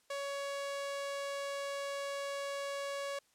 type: tone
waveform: sawtooth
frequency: 560 Hz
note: C#5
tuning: 18 cents sharp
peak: -33 dBFS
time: 0.1-3.19 s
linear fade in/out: 5 ms
effects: white hiss -71 dBFS RMS until 3.34 s + low-pass 10000 Hz 12 dB/octave